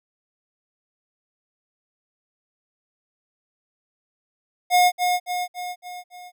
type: tone with echo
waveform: square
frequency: 719 Hz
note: F#5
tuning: 50 cents flat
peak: -14 dBFS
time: 4.7-4.92 s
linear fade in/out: 50 ms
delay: 280 ms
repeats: 5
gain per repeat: -5 dB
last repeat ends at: 6.32 s
effects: none